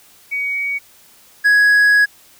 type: tone pair in turn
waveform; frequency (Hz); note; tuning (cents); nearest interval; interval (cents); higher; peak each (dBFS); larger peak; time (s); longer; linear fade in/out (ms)
sine / triangle; 2251 / 1667.7; C#7 / G#6; +26 / +7; perfect fourth; 519; first; -18 / -7; second; 0.31-0.79 / 1.44-2.06; second; 20
effects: white hiss -48 dBFS RMS until 2.39 s